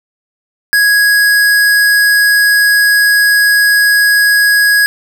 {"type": "tone", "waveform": "square", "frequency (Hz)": 1661.2, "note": "G#6", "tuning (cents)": 0, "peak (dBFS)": -7, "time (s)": [0.73, 4.86], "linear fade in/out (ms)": 0, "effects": []}